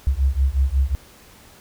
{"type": "beating tone pair", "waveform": "sine", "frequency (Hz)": [64.8, 70.3], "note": ["C2", "C#2"], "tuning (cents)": [-16, 25], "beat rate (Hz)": 5.5, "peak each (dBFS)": -19, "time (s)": [0.07, 0.95], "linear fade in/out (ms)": 0, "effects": ["pink hiss -48 dBFS RMS until 1.6 s"]}